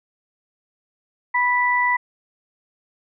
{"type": "tone pair together", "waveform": "sine", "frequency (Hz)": [984, 1973.2], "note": ["B5", "B6"], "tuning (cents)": [-7, -2], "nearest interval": "octave", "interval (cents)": 1205, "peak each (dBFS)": -19, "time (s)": [1.34, 1.97], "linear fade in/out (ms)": 10, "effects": []}